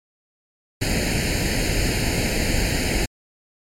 pink noise with comb filter, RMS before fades -21 dBFS, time 0.81-3.06 s, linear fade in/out 10 ms, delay 0.43 ms, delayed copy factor +0.9, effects low-pass 10000 Hz 12 dB/octave + MP3 96 kbps

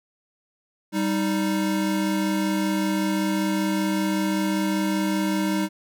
square tone pair together, 196 / 311.6 Hz, G3 / D#4, 0 / +3 cents, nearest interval minor sixth, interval 803 cents, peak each -25 dBFS, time 0.92-5.69 s, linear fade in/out 50 ms, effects none

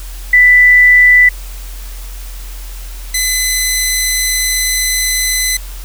sine / 10% pulse tone pair in turn, 1984 / 2019 Hz, B6 / B6, +7 / +38 cents, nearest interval unison, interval 31 cents, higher second, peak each -3 dBFS, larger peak neither, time 0.33-1.29 / 3.14-5.57 s, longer second, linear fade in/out 5 ms, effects added 43 Hz sine -24 dBFS peak until 5.84 s + white hiss -35 dBFS RMS until 5.84 s

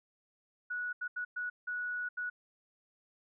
sine tone bursts at uneven times, 1467 Hz, F#6, 15 cents flat, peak -34 dBFS, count 6, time 0.7-0.93 / 1.01-1.08 / 1.16-1.25 / 1.36-1.5 / 1.67-2.09 / 2.17-2.3 s, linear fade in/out 10 ms, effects none

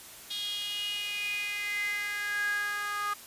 sawtooth tone with high-pass filter sweep, 411.3 Hz, G#4, 17 cents flat, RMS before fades -33 dBFS, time 0.3-3.14 s, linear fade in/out 10 ms, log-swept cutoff 3500 to 1300 Hz, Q 9.1, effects white hiss -48 dBFS RMS until 3.26 s + resampled to 32000 Hz

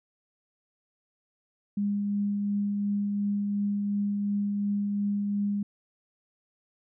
sine tone with tremolo, 203.3 Hz, G#3, 37 cents flat, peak -24 dBFS, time 1.77-5.63 s, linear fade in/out 5 ms, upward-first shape triangle, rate 2.8 Hz, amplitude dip 25%, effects none

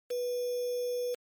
sine tone with quantisation, 490 Hz, B4, 14 cents flat, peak -30 dBFS, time 0.1-1.15 s, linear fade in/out 10 ms, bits 7, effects MP3 96 kbps

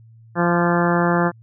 harmonic tone with a mistuned harmonic, 173.2 Hz, F3, 14 cents flat, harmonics 1 / 2 / 3 / 4 / 5 / 6 / 7 / 8 / 9 / 10, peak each -19 / -22 / -24 / -25 / -26 / -27 / -27 / -28 / -29 / -29 dBFS, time 0.35-1.32 s, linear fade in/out 50 ms, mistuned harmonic 7, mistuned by -24 cents, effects added 113 Hz sine -44 dBFS peak until 1.42 s

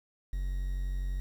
triangle tone with quantisation, 46.05 Hz, F#1, 7 cents flat, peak -28 dBFS, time 0.33-1.2 s, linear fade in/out 0 ms, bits 9, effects none

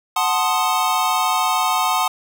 square chord, F# diminished seventh, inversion none, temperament equal, 740 / 880 / 1046.5 / 1244.5 Hz, F#5 / A5 / C6 / Eb6, 0 / 0 / 0 / 0 cents, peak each -23 dBFS, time 0.16-2.08 s, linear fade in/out 5 ms, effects none

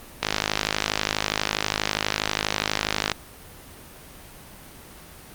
click train, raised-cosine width 0.2 ms, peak -3 dBFS, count 152, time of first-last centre 0.23-3.117 s, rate 52.3 Hz, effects pink hiss -44 dBFS RMS until 5.34 s + Opus 32 kbps

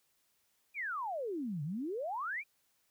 sine exponential two-way sweep, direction down then up, 2504 to 138.59 to 2504 Hz, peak -35 dBFS, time 0.74-2.44 s, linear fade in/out 50 ms, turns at 1.63 s, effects white hiss -75 dBFS RMS until 2.9 s

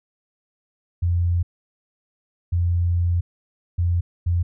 sine tone bursts at uneven times, 86.9 Hz, F2, 8 cents flat, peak -17 dBFS, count 4, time 1.02-1.43 / 2.52-3.21 / 3.78-4.01 / 4.26-4.43 s, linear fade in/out 10 ms, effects none

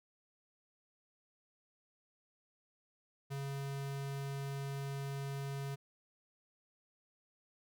square tone, 138.59 Hz, C#3, in tune, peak -39 dBFS, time 3.3-5.76 s, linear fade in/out 20 ms, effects none

